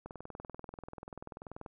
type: click train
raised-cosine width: 1 ms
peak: -30 dBFS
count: 34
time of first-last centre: 0.06-1.662 s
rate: 20.6 Hz
effects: none